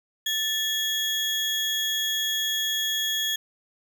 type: tone pair together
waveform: 35% pulse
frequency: 1760 / 3316 Hz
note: A6 / G#7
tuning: 0 / -3 cents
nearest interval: major seventh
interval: 1097 cents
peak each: -30 / -23 dBFS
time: 0.26-3.36 s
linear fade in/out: 5 ms
effects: none